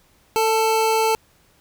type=tone pair together; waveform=square; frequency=445.6 / 880 Hz; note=A4 / A5; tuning=+22 / 0 cents; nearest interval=octave; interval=1178 cents; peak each=-20 dBFS; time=0.36-1.15 s; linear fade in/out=0 ms; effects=pink hiss -58 dBFS RMS until 1.6 s